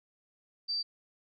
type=tone; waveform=sine; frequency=4656 Hz; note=D8; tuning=16 cents flat; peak=-30 dBFS; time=0.68-0.83 s; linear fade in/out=20 ms; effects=none